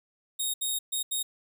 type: tone bursts at uneven times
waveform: 10% pulse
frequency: 3729 Hz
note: A#7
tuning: in tune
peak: -20 dBFS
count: 4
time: 0.39-0.54 / 0.61-0.79 / 0.92-1.03 / 1.11-1.23 s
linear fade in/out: 10 ms
effects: none